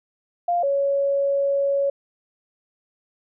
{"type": "tone pair in turn", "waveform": "sine", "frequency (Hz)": [698.5, 557.7], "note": ["F5", "C#5"], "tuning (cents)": [0, 10], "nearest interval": "major third", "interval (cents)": 390, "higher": "first", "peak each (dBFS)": -18, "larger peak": "neither", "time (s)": [[0.48, 0.63], [0.63, 1.9]], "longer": "second", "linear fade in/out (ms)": 5, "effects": []}